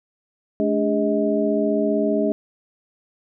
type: tone cluster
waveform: sine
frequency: 214.7 / 289.9 / 407.5 / 631 Hz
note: A3 / D4 / G#4 / D#5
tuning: -42 / -22 / -33 / +24 cents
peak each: -23 dBFS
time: 0.6-2.32 s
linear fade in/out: 0 ms
effects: none